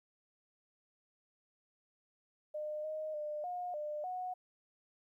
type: tone with pitch steps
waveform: sine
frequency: 606 / 621 / 600 / 717 / 600 / 733 Hz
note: D#5 / D#5 / D5 / F5 / D5 / F#5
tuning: -46 / -3 / +37 / +45 / +37 / -16 cents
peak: -37 dBFS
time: 2.54-4.34 s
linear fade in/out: 10 ms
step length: 300 ms
effects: 13-bit